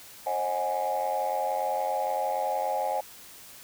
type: chord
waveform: sine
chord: Ab dominant seventh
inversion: first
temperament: equal with one note detuned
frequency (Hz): 535.5 / 622.3 / 740 / 830.6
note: C5 / Eb5 / Gb5 / Ab5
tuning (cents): +40 / 0 / 0 / 0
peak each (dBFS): -31 / -32 / -31 / -28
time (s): 0.26-3.01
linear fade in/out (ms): 10
effects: tanh soft clip ceiling -20 dBFS + white hiss -48 dBFS RMS until 3.63 s